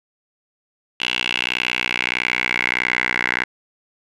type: tone with band-pass filter sweep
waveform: 10% pulse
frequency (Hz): 61.6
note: B1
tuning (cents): -4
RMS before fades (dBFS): -22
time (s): 1-3.44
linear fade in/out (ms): 5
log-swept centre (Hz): 2900 to 1900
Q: 4.8
effects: resampled to 22050 Hz